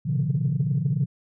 sine tone cluster, 113.1 / 129.3 / 136.5 / 148.9 / 176.1 Hz, A2 / C3 / C#3 / D3 / F3, +48 / -20 / -26 / +24 / +15 cents, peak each -32 / -25 / -29 / -24 / -28 dBFS, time 0.05-1.06 s, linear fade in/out 20 ms, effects tanh soft clip ceiling -14 dBFS

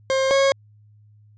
40% pulse tone pair in turn, 532 / 546.6 Hz, C5 / C#5, +29 / -24 cents, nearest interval unison, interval 47 cents, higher second, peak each -17 / -14 dBFS, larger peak second, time 0.1-0.31 / 0.31-0.52 s, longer neither, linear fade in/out 0 ms, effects added 105 Hz sine -49 dBFS peak until 1.37 s + resampled to 16000 Hz

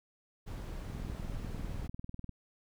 brown noise, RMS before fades -41 dBFS, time 0.46-1.88 s, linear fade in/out 20 ms
click train, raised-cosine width 5 ms, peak -29 dBFS, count 29, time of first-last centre 0.9-2.293 s, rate 20.1 Hz
effects none

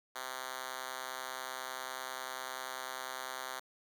5% pulse tone with high-pass filter, 130.1 Hz, C3, 9 cents flat, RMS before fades -42 dBFS, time 0.15-3.6 s, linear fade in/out 10 ms, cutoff 730 Hz, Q 0.58, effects none

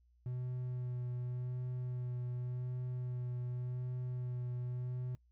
triangle tone with vibrato, 124.4 Hz, B2, 13 cents sharp, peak -35 dBFS, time 0.26-5.15 s, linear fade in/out 0 ms, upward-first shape sine, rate 0.88 Hz, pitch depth 16 cents each way, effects noise-tail reverb RT60 0.1 s tail -21 dB re dry + added 60 Hz sine -66 dBFS peak until 5.31 s

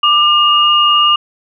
sine tone pair together, 1193.6 / 2848 Hz, D6 / F7, +28 / +33 cents, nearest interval octave + minor third, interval 1505 cents, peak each -10 dBFS, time 0.03-1.16 s, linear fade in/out 5 ms, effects none

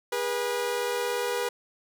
sawtooth tone pair together, 408.4 / 485.7 Hz, G#4 / B4, -29 / -29 cents, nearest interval minor third, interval 300 cents, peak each -28 / -24 dBFS, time 0.12-1.49 s, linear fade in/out 5 ms, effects none

